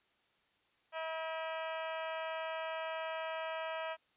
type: harmonic tone with a mistuned harmonic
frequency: 321.5 Hz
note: E4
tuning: 43 cents flat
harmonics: 2 / 3 / 4 / 5 / 6 / 7 / 8 / 9 / 10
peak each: -40 / -44 / -46 / -48 / -50 / -51 / -52 / -53 / -54 dBFS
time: 0.92-3.97 s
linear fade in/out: 50 ms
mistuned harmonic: 7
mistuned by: +72 cents
effects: white hiss -73 dBFS RMS until 4.16 s + resampled to 8000 Hz